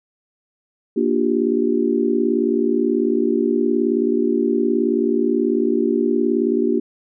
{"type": "chord", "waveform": "sine", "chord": "G minor seventh", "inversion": "first", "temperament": "just", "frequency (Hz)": [235.2, 294, 352.8, 392], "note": ["Bb3", "D4", "F4", "G4"], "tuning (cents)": [16, 2, 18, 0], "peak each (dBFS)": -21, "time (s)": [0.96, 6.8], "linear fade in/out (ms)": 10, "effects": []}